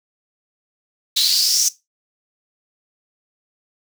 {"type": "noise with high-pass filter sweep", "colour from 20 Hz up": "pink", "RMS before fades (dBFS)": -17, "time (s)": [1.16, 1.69], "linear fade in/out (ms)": 10, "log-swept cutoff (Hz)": [3900, 6100], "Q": 7.2, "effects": ["noise-tail reverb RT60 0.2 s tail -17 dB re dry"]}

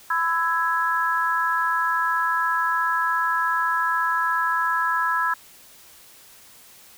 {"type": "chord", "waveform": "sine", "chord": "E major", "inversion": "second", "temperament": "equal with one note detuned", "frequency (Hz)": [1004.5, 1318.5, 1661.2], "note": ["B5", "E6", "G#6"], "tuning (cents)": [29, 0, 0], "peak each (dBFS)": -24, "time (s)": [0.1, 5.34], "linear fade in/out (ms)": 5, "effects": ["white hiss -49 dBFS RMS until 6.97 s"]}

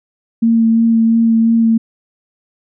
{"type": "tone with vibrato", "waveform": "sine", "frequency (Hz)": 227.5, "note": "A#3", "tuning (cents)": -42, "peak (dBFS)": -8, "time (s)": [0.42, 1.78], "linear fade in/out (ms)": 10, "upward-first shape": "sine", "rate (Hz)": 2.9, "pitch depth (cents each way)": 14, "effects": []}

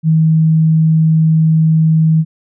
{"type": "tone", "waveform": "sine", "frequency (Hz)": 159.4, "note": "D#3", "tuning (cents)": 42, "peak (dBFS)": -7, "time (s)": [0.03, 2.25], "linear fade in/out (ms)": 50, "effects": []}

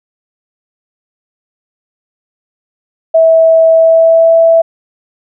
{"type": "tone with pitch glide", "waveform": "sine", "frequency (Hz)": [651, 659.7], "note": ["E5", "E5"], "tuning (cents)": [-22, 1], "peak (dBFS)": -3, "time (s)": [3.14, 4.62], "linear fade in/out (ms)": 10, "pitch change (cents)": 23, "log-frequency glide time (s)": [3.72, 4.35], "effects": []}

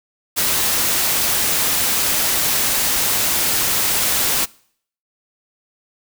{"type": "noise", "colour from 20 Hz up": "white", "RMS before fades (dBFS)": -18, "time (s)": [0.36, 4.46], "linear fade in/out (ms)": 20, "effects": ["noise-tail reverb RT60 0.6 s tail -24 dB re dry"]}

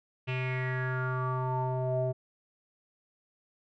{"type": "tone with low-pass filter sweep", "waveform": "square", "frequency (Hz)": 128.4, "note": "C3", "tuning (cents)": -32, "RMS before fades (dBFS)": -31, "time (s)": [0.27, 2.13], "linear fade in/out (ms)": 20, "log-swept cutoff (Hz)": [2700, 570], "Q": 6.6, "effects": []}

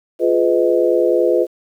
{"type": "chord", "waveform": "sine", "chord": "F half-diminished seventh", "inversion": "none", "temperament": "just", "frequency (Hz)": [349.2, 419.1, 502.9, 628.6], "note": ["F4", "Ab4", "Cb5", "Eb5"], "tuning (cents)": [0, 16, 31, 18], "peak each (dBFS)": [-16, -19, -16, -20], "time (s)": [0.19, 1.47], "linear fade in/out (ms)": 50, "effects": ["8-bit"]}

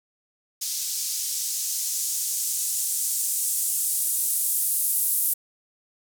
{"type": "noise with band-pass filter sweep", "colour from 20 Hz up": "violet", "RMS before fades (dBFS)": -26, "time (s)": [0.61, 5.34], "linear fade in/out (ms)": 10, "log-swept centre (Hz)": [5200, 11000], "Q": 1.4, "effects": []}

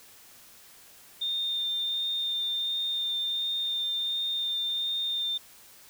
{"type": "tone with vibrato", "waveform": "sine", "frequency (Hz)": 3624, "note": "A#7", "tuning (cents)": -50, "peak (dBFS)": -27, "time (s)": [1.21, 5.38], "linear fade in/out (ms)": 10, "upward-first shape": "sine", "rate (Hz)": 1.4, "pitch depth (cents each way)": 11, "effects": ["white hiss -53 dBFS RMS until 5.89 s"]}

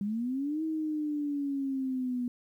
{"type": "linear two-way sweep", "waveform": "sine", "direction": "up then down", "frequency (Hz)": [196.1, 320, 242.9], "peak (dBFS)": -29, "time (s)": [0.01, 2.28], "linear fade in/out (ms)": 2, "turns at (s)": 0.63, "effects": ["11-bit"]}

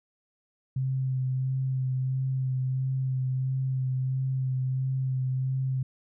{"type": "tone with vibrato", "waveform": "sine", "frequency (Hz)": 130.81, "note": "C3", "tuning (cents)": 0, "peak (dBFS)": -25, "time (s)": [0.76, 5.83], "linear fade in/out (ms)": 5, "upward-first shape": "sine", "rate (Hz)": 1.5, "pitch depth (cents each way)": 18, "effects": []}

